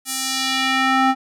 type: tone with band-pass filter sweep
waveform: square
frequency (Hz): 263.8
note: C4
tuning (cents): +14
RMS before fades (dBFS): -19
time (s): 0.05-1.15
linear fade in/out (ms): 50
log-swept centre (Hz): 10000 to 930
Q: 1.1
effects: none